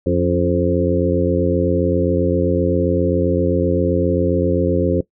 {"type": "harmonic tone with a mistuned harmonic", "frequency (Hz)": 87.6, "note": "F2", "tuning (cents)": 6, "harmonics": [1, 2, 3, 4, 5, 6], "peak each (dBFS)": [-21, -21, -21, -21, -21, -21], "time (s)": [0.06, 5.01], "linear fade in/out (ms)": 5, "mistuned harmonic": 3, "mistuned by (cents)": 55, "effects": ["noise-tail reverb RT60 0.1 s tail -19 dB re dry"]}